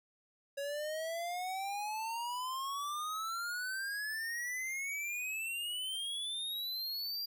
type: exponential sweep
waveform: square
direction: up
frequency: 554.4 to 4800 Hz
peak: -37 dBFS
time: 0.57-7.26 s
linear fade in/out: 10 ms
effects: none